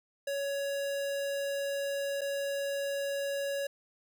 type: tone with dropouts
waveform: square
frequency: 559 Hz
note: C#5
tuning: 14 cents sharp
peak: -32 dBFS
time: 0.27-3.67 s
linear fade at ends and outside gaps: 5 ms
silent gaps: 2.21-2.215 s
effects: none